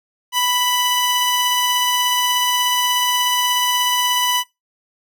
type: tone pair together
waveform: sawtooth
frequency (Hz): 987.8 / 2980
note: B5 / F#7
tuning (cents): 0 / +12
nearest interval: octave + perfect fifth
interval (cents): 1912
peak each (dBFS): -15 / -16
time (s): 0.32-4.44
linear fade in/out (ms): 50
effects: noise-tail reverb RT60 0.2 s tail -21 dB re dry